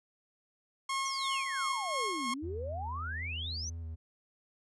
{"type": "tone with tremolo", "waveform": "sawtooth", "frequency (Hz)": 1082, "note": "C#6", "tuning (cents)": -42, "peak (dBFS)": -27, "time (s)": [0.89, 2.34], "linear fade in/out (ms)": 5, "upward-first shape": "sine", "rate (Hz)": 2.9, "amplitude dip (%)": 40}
{"type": "exponential two-way sweep", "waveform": "sine", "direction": "down then up", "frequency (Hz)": [6272, 230.3, 6272], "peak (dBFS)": -37, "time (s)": [1.05, 3.7], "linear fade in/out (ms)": 10, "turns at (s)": 2.29}
{"type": "tone with vibrato", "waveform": "triangle", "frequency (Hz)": 82, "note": "E2", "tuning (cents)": -9, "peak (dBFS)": -36, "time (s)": [2.42, 3.96], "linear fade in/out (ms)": 20, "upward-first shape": "square", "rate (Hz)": 3.9, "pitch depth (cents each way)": 28}
{"effects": ["resampled to 24000 Hz"]}